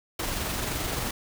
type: noise with amplitude modulation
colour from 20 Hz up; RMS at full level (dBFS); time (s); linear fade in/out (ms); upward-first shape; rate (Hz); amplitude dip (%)
pink; -29; 0.19-1.11; 5; sine; 23.1; 30
effects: none